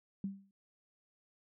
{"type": "tone with exponential decay", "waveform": "sine", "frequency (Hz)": 196, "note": "G3", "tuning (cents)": 0, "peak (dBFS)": -32, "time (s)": [0.24, 0.51], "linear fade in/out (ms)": 2, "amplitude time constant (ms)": 58, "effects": []}